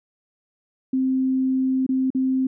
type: tone with dropouts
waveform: sine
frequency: 261.6 Hz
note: C4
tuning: in tune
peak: -18 dBFS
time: 0.93-2.47 s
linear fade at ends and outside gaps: 5 ms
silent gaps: 1.865-1.89 / 2.104-2.148 s
effects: none